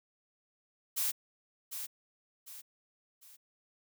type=noise with echo; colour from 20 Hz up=blue; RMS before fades=-32 dBFS; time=0.96-1.12 s; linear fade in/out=20 ms; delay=750 ms; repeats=3; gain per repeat=-8 dB; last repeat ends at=3.37 s; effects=none